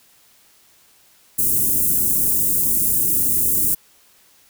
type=band-stop noise; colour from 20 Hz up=white; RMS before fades=-18 dBFS; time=1.38-3.75 s; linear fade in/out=10 ms; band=340 to 8800 Hz; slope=24 dB/octave; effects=white hiss -54 dBFS RMS until 4.49 s